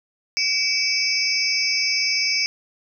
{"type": "tone cluster", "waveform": "sine", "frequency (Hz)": [2274, 2616, 4995, 5410, 6160], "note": ["C#7", "E7", "D#8", "E8", "G8"], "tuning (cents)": [44, -14, 6, 44, -31], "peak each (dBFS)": [-23, -31, -24, -24, -30], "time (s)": [0.37, 2.46], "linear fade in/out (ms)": 0, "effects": []}